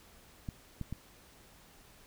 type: clicks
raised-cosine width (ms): 5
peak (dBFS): -25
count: 3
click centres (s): 0.488 / 0.813 / 0.926
effects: pink hiss -59 dBFS RMS until 2.06 s